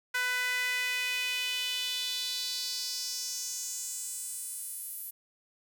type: tone with high-pass filter sweep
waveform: sawtooth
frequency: 498.4 Hz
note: B4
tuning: 16 cents sharp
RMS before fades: -34 dBFS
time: 0.14-5.11 s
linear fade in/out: 10 ms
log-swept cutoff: 1600 to 12000 Hz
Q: 3.3
effects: none